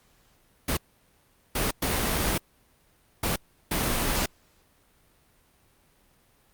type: noise bursts at uneven times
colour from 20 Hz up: pink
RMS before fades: -26 dBFS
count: 5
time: 0.68-0.77 / 1.55-1.71 / 1.82-2.38 / 3.23-3.36 / 3.71-4.26 s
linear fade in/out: 5 ms
effects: pink hiss -63 dBFS RMS until 6.53 s + Opus 48 kbps